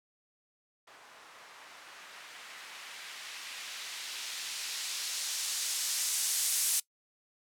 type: noise with low-pass filter sweep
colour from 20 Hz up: violet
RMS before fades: -37 dBFS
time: 0.87-6.8 s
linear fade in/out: 5 ms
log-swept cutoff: 930 to 9300 Hz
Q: 0.83
effects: noise-tail reverb RT60 0.1 s tail -21 dB re dry